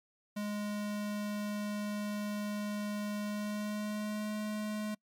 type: tone with pitch glide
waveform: square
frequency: 207.7 to 212.1 Hz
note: G#3 to G#3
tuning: 0 to +37 cents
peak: -35 dBFS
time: 0.36-4.95 s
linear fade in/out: 10 ms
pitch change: +37 cents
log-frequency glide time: 3.2-4.35 s
effects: noise-tail reverb RT60 0.1 s tail -26 dB re dry + MP3 96 kbps